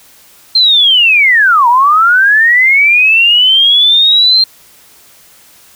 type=linear two-way sweep; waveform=sine; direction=down then up; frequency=4186 to 926 to 4186 Hz; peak=-4 dBFS; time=0.55-4.44 s; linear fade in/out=5 ms; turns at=1.68 s; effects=white hiss -42 dBFS RMS until 5.75 s